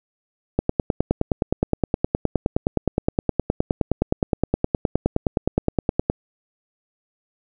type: click train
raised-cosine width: 2 ms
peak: -4 dBFS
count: 54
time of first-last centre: 0.59-6.099 s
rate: 9.62 Hz
effects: none